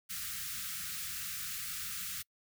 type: band-stop noise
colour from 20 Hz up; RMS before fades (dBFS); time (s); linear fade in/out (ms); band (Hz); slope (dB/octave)
white; -40; 0.09-2.23; 20; 210 to 1200; 96
effects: noise-tail reverb RT60 0.1 s tail -26 dB re dry